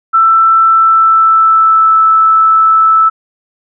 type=tone with pitch glide; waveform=sine; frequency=1331 to 1313.4 Hz; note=E6 to E6; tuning=+16 to -7 cents; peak=-4 dBFS; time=0.13-3.1 s; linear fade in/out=20 ms; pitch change=-23 cents; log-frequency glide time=0.63-1.98 s; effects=none